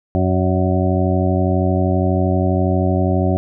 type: harmonic tone with a mistuned harmonic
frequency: 92.5 Hz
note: F#2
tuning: in tune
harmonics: 1 / 2 / 3 / 4 / 6 / 7 / 8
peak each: -17 / -20 / -22 / -23 / -25 / -25 / -26 dBFS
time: 0.15-3.37 s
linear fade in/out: 0 ms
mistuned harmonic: 6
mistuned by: +33 cents
effects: none